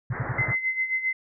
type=low-pass noise; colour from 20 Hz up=white; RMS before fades=-34 dBFS; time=0.1-0.56 s; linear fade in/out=50 ms; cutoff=2000 Hz; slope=96 dB/octave
type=tone bursts; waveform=sine; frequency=123.8 Hz; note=B2; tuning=5 cents sharp; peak=-23 dBFS; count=5; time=0.1-0.514 s; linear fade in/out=5 ms; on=34 ms; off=61 ms
type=tone with tremolo; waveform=sine; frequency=2056 Hz; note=C7; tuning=31 cents flat; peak=-21 dBFS; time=0.38-1.13 s; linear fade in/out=5 ms; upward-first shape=sine; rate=7.5 Hz; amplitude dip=70%
effects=none